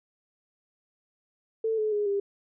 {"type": "tone with pitch steps", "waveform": "sine", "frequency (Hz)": [445.3, 429.9, 415, 400.6], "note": ["A4", "A4", "G#4", "G4"], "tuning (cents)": [21, -40, -1, 38], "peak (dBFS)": -24, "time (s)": [1.64, 2.2], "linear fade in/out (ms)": 5, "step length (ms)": 140, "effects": []}